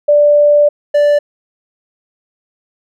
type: tone pair in turn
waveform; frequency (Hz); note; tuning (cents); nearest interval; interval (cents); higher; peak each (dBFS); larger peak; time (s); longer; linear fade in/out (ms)
sine / triangle; 587.3 / 584.9; D5 / D5; 0 / -7; unison; 7; first; -5; neither; 0.08-0.69 / 0.94-1.19; first; 10
effects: none